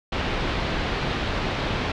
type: low-pass noise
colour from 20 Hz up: pink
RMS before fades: -26 dBFS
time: 0.12-1.92 s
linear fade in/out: 5 ms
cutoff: 4000 Hz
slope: 24 dB/octave
effects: none